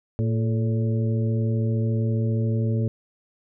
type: harmonic tone with a mistuned harmonic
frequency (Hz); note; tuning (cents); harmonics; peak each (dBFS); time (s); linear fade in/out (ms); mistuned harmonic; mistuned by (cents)
113.2; A2; +50; 1 / 2 / 3 / 4 / 5; -21 / -28 / -35 / -33 / -38; 0.19-2.88; 0; 4; -71
effects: none